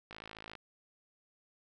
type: click train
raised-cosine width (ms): 0.3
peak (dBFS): -30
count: 25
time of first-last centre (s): 0.11-0.553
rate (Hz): 54.2
effects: none